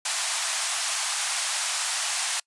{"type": "band-pass noise", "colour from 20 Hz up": "white", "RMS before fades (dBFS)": -28, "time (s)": [0.05, 2.4], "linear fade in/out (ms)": 5, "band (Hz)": [670, 10000], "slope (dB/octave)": 48, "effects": ["noise-tail reverb RT60 0.1 s tail -26 dB re dry", "resampled to 24000 Hz"]}